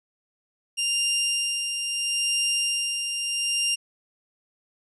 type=tone with tremolo; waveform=20% pulse; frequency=2794 Hz; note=F7; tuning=in tune; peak=-17 dBFS; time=0.77-3.76 s; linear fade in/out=20 ms; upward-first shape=sine; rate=0.75 Hz; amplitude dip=45%; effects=resampled to 32000 Hz